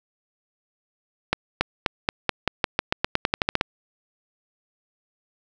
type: accelerating click train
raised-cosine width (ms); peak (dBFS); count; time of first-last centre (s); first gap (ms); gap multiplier
0.3; -3; 17; 1.33-3.611; 280; 0.9
effects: none